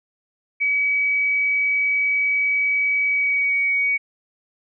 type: tone with pitch glide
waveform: sine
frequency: 2275 to 2249 Hz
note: C#7 to C#7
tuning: +44 to +24 cents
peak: -17 dBFS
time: 0.6-3.98 s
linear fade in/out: 20 ms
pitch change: -20 cents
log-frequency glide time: 3.08-3.61 s
effects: none